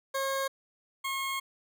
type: tone pair in turn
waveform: 20% pulse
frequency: 541 / 1082 Hz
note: C#5 / C#6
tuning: -42 / -42 cents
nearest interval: octave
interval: 1200 cents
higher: second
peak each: -24 / -26 dBFS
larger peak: first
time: 0.14-0.48 / 1.04-1.4 s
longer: second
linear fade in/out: 10 ms
effects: none